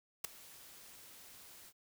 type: noise with ADSR envelope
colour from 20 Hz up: white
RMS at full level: -32 dBFS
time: 0.24-1.73 s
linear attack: 7 ms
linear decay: 5 ms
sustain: -24 dB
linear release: 55 ms
effects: none